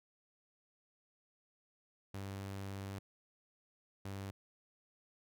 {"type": "tone bursts at uneven times", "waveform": "sawtooth", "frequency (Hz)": 98, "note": "G2", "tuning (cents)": 0, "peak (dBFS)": -38, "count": 2, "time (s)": [[2.14, 2.99], [4.05, 4.31]], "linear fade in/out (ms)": 5, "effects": []}